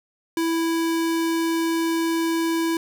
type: tone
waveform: square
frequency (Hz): 329.9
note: E4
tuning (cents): +1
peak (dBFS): -21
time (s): 0.37-2.77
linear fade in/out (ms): 2
effects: none